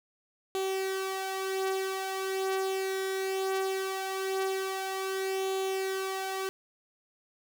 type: tone with flanger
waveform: sawtooth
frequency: 382.9 Hz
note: G4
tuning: 41 cents flat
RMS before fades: -32 dBFS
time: 0.55-6.49 s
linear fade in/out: 0 ms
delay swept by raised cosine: 0.28 to 5.78 ms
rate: 0.2 Hz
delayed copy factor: +0.5
effects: none